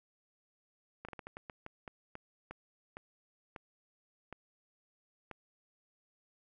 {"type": "slowing click train", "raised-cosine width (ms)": 0.5, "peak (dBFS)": -29, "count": 15, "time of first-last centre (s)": [1.05, 5.313], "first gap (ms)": 36, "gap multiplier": 1.29, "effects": []}